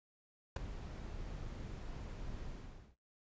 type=noise with ADSR envelope; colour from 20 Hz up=brown; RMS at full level=-30 dBFS; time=0.56-2.96 s; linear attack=5 ms; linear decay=8 ms; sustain=-15 dB; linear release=490 ms; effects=noise-tail reverb RT60 0.2 s tail -22 dB re dry + resampled to 16000 Hz